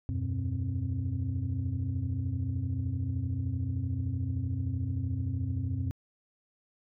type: tone cluster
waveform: sine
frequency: 80.2 / 93.5 / 123.4 / 264.6 Hz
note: E2 / F#2 / B2 / C4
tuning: -47 / +19 / -1 / +20 cents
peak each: -37 / -31 / -33 / -38 dBFS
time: 0.09-5.91 s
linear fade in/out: 0 ms
effects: tanh soft clip ceiling -22 dBFS